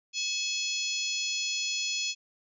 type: harmonic tone with a mistuned harmonic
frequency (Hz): 856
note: A5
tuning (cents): -48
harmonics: 3 / 4 / 5 / 6 / 7 / 8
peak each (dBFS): -34 / -35 / -36 / -37 / -37 / -38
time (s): 0.13-2.15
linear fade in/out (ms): 50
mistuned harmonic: 4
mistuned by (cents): -38
effects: none